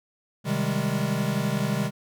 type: chord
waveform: square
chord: Ab major seventh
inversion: first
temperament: equal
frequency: 130.81 / 155.56 / 196 / 207.7 Hz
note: C3 / Eb3 / G3 / Ab3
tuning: 0 / 0 / 0 / 0 cents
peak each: -30 dBFS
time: 0.44-1.91 s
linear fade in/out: 50 ms
effects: none